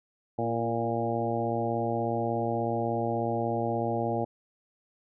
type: harmonic tone with a mistuned harmonic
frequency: 116.54 Hz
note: A#2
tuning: in tune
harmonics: 1 / 2 / 3 / 4 / 5 / 6 / 7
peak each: -34 / -34 / -34 / -34 / -34 / -34 / -34 dBFS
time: 0.38-4.25 s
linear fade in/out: 10 ms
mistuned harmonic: 3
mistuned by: -26 cents
effects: none